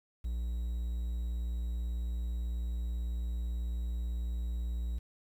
triangle tone with quantisation, 59.1 Hz, A#1, 24 cents sharp, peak -30 dBFS, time 0.24-4.99 s, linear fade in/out 10 ms, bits 10, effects none

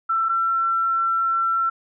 sine tone pair in turn, 1337 / 1348.6 Hz, E6 / E6, +24 / +39 cents, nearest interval unison, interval 15 cents, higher second, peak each -18 dBFS, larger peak neither, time 0.09-0.29 / 0.29-1.7 s, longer second, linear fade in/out 10 ms, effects none

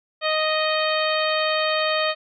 harmonic tone, 622.3 Hz, D#5, in tune, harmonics 1 / 2 / 3 / 4 / 5 / 6 / 7, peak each -23 / -26 / -28 / -29 / -30 / -31 / -31 dBFS, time 0.21-2.15 s, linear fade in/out 50 ms, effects none

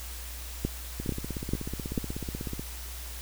two click trains, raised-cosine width 3 ms, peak -21 / -14 dBFS, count 27 / 4, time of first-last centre 1-2.595 / 0.65-1.977 s, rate 16.3 / 2.26 Hz, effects added 60 Hz sine -39 dBFS peak until 3.21 s + white hiss -43 dBFS RMS until 3.21 s

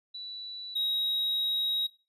sine / triangle tone pair in turn, 3951 / 3808 Hz, B7 / A#7, 0 / +36 cents, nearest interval minor second, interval 64 cents, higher first, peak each -37 / -26 dBFS, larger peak second, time 0.14-0.75 / 0.75-1.87 s, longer second, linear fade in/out 10 ms, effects noise-tail reverb RT60 0.3 s tail -17 dB re dry + resampled to 32000 Hz

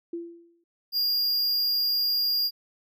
sine tone with exponential decay, 339.7 Hz, F4, 48 cents flat, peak -28 dBFS, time 0.13-0.64 s, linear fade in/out 5 ms, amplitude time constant 110 ms
square tone, 4822 Hz, D8, 45 cents sharp, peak -23 dBFS, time 0.92-2.51 s, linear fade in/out 50 ms
effects none

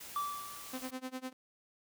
white noise, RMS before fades -48 dBFS, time 0-0.91 s, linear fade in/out 10 ms
triangle tone with exponential decay, 1161 Hz, D6, 20 cents flat, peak -29 dBFS, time 0.16-0.99 s, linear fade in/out 2 ms, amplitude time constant 180 ms
sawtooth tone with tremolo, 257.7 Hz, C4, 26 cents flat, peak -33 dBFS, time 0.73-1.33 s, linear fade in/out 5 ms, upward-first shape sine, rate 9.9 Hz, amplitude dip 95%
effects none

